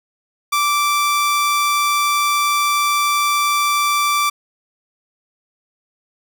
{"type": "tone", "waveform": "sawtooth", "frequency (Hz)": 1169, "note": "D6", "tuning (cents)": -8, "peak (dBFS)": -11, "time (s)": [0.52, 4.3], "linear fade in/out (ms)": 10, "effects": []}